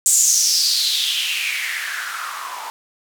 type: noise with band-pass filter sweep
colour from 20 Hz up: blue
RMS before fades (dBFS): -20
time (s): 0.06-2.7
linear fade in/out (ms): 0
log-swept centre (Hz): 7800 to 870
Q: 5.6
effects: none